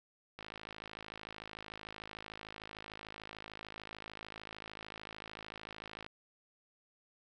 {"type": "click train", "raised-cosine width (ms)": 0.3, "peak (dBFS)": -29, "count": 304, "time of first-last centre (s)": [0.39, 6.064], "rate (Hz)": 53.4, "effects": []}